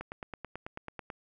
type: click train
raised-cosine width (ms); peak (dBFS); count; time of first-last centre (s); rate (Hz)
0.5; -24; 11; 0.01-1.102; 9.16
effects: none